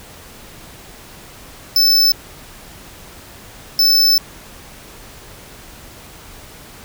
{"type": "tone bursts at uneven times", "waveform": "square", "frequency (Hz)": 5274, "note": "E8", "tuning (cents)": 0, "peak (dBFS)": -10, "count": 2, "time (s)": [[1.76, 2.12], [3.79, 4.18]], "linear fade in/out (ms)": 2, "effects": ["pink hiss -39 dBFS RMS until 6.84 s"]}